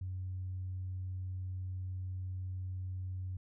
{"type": "tone", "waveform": "sine", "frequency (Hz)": 92.6, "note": "F#2", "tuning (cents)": 2, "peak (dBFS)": -36, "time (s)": [0.01, 3.37], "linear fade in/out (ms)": 5, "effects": ["tanh soft clip ceiling -32 dBFS"]}